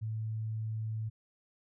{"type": "tone", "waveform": "sine", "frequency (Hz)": 110, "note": "A2", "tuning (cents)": 0, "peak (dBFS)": -33, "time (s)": [0.01, 1.1], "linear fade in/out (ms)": 20, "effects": []}